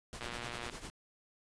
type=noise with tremolo; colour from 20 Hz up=pink; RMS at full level=-43 dBFS; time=0.13-0.9 s; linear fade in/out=0 ms; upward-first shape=triangle; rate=10 Hz; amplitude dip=75%
type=click train; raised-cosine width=0.3 ms; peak=-25 dBFS; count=59; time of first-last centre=0.21-0.697 s; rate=119 Hz
effects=resampled to 22050 Hz